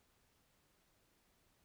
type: silence
effects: pink hiss -75 dBFS RMS until 1.64 s